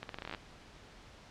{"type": "accelerating click train", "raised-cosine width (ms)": 0.3, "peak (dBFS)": -24, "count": 12, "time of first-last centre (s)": [0.03, 0.348], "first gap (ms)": 62, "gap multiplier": 0.83, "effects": ["pink hiss -55 dBFS RMS until 1.3 s", "low-pass 5000 Hz 12 dB/octave"]}